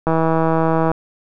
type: click train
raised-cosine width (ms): 1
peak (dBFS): -4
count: 138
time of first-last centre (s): 0.07-0.916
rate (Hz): 162
effects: none